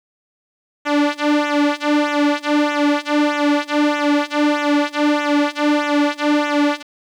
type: tone with flanger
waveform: sawtooth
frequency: 293.7 Hz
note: D4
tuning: in tune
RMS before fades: -17 dBFS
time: 0.85-6.83 s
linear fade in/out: 20 ms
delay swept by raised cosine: 0.21 to 3.41 ms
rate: 1.6 Hz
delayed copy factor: -0.9
effects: low-pass 4000 Hz 12 dB/octave + 8-bit